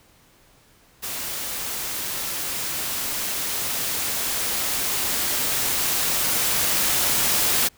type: noise with level ramp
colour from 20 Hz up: white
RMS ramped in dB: -30 to -20 dBFS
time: 1.02-7.69 s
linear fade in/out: 20 ms
effects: pink hiss -56 dBFS RMS until 7.77 s